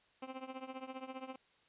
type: tone with tremolo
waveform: 15% pulse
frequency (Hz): 261.6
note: C4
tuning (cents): 0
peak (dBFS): -34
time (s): 0.22-1.36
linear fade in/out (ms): 5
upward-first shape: triangle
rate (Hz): 15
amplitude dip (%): 90
effects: white hiss -70 dBFS RMS until 1.68 s + resampled to 8000 Hz